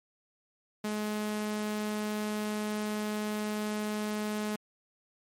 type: tone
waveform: sawtooth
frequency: 211.6 Hz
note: G#3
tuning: 33 cents sharp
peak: -27 dBFS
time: 0.84-4.56 s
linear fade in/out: 5 ms
effects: MP3 64 kbps